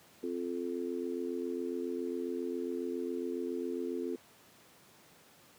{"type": "chord", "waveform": "sine", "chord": "F major", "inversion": "second", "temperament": "just", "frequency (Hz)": [261.9, 349.2, 436.5], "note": ["C4", "F4", "A4"], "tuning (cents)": [2, 0, -14], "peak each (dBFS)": [-38, -37, -39], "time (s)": [0.23, 4.16], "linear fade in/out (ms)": 5, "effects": ["pink hiss -60 dBFS RMS until 5.58 s", "high-pass 150 Hz 12 dB/octave"]}